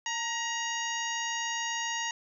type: harmonic tone with a mistuned harmonic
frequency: 947 Hz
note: A#5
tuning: 27 cents sharp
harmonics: 1 / 2 / 3 / 4 / 5 / 6 / 7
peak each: -36 / -35 / -37 / -44 / -48 / -43 / -37 dBFS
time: 0.06-2.11 s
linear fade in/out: 2 ms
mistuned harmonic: 1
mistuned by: -54 cents
effects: 11-bit